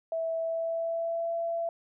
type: tone with pitch glide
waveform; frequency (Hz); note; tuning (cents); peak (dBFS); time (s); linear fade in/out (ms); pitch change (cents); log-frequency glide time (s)
sine; 655 to 672.2; E5 to E5; -11 to +34; -28; 0.12-1.69; 2; +45; 0.36-1.34
effects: none